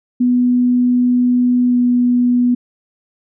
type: tone with pitch glide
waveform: sine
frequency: 246.9 to 245.1 Hz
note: B3 to B3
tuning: 0 to -13 cents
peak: -10 dBFS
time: 0.2-2.55 s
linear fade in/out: 10 ms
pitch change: -13 cents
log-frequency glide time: 1.67-1.77 s
effects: none